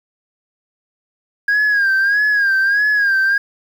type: tone with vibrato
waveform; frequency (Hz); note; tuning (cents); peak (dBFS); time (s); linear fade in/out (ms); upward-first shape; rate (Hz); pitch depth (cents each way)
sine; 1628; G#6; -35; -10; 1.48-3.38; 5; sine; 1.6; 79
effects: tanh soft clip ceiling -10 dBFS + 7-bit